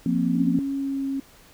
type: chord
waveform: sine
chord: F suspended fourth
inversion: none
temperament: equal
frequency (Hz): 174.61 / 233.1 / 261.6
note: F3 / Bb3 / C4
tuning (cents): 0 / 0 / 0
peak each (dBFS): -24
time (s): 0.06-0.59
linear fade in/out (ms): 2
type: tone with pitch glide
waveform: sine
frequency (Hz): 275.3 to 272.1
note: C#4 to C#4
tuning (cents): -12 to -32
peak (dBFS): -24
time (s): 0.35-1.2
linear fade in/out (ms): 5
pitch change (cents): -20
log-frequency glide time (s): 0.77-1.06
effects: pink hiss -52 dBFS RMS until 1.53 s